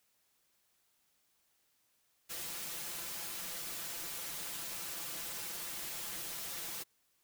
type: noise with comb filter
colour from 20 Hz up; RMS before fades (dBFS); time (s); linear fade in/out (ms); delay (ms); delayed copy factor
white; -42; 2.29-6.84; 20; 5.9; +0.75
effects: white hiss -75 dBFS RMS until 7.23 s